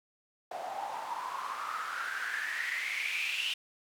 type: noise with band-pass filter sweep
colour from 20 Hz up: white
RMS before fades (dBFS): -36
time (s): 0.51-3.54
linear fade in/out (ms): 5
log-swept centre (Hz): 700 to 2900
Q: 8.6
effects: none